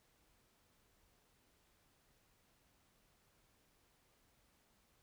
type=silence; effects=pink hiss -74 dBFS RMS until 5.02 s